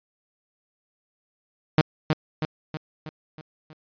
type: tone with echo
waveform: sawtooth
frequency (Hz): 155.56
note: D#3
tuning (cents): 0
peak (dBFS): -10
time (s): 1.78-1.81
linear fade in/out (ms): 0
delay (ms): 320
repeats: 6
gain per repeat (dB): -5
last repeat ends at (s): 3.73
effects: resampled to 11025 Hz